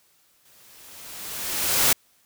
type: noise with exponential growth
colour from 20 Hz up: white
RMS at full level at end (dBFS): -17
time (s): 0.45-1.93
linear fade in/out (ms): 5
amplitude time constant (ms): 320
effects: white hiss -62 dBFS RMS until 2.25 s